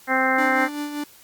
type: harmonic tone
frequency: 261.6 Hz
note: C4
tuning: in tune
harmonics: 1 / 2 / 3 / 4 / 5 / 6 / 7 / 8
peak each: -26 / -26 / -24 / -29 / -27 / -24 / -28 / -25 dBFS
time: 0.07-0.69 s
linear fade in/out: 50 ms
type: tone with tremolo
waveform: 45% pulse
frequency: 293.8 Hz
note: D4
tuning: 1 cent sharp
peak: -25 dBFS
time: 0.38-1.04 s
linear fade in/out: 5 ms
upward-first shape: sine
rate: 5.2 Hz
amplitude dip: 50%
effects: white hiss -50 dBFS RMS until 1.23 s + Opus 48 kbps